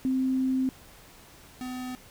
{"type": "tone pair in turn", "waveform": ["sine", "square"], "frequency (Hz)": [261, 253.1], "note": ["C4", "B3"], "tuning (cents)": [-4, 43], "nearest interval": "minor second", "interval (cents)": 53, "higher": "first", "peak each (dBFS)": [-23, -34], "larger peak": "first", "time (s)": [[0.05, 0.69], [1.61, 1.95]], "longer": "first", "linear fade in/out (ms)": 0, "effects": ["pink hiss -52 dBFS RMS until 2.1 s"]}